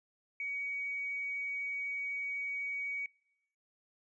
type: tone with tanh clipping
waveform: triangle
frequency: 2254 Hz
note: C#7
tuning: 28 cents sharp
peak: -35 dBFS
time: 0.4-3.06 s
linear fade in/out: 2 ms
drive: 3 dB
effects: noise-tail reverb RT60 0.9 s tail -26 dB re dry + resampled to 22050 Hz